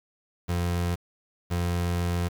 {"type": "tone pair in turn", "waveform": "30% pulse", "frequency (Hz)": [87.31, 87.31], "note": ["F2", "F2"], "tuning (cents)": [0, 0], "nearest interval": "unison", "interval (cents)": 0, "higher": "neither", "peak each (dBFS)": [-22, -22], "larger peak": "neither", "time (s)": [[0.48, 0.96], [1.5, 2.29]], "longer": "second", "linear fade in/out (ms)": 20, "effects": ["8-bit"]}